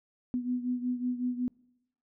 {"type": "beating tone pair", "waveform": "sine", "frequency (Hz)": [246.9, 252.3], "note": ["B3", "B3"], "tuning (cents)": [0, 37], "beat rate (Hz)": 5.4, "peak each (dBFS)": [-30, -35], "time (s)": [0.34, 1.48], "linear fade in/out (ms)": 0, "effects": ["noise-tail reverb RT60 0.9 s tail -26 dB re dry"]}